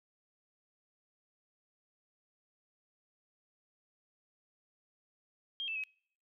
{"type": "tone with pitch steps", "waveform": "sine", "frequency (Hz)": [3213, 2645, 2550], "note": ["G7", "E7", "D#7"], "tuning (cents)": [42, 5, 42], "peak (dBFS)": -35, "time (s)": [5.6, 5.837], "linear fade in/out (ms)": 0, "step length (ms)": 79, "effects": ["noise-tail reverb RT60 0.6 s tail -26 dB re dry"]}